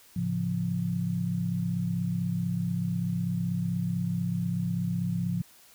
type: chord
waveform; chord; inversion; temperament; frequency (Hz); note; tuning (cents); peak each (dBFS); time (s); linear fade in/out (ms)
sine; A augmented; none; equal; 110 / 138.59 / 174.61; A2 / C#3 / E#3; 0 / 0 / 0; -33 / -34 / -28; 0.16-5.42; 5
effects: white hiss -56 dBFS RMS until 5.74 s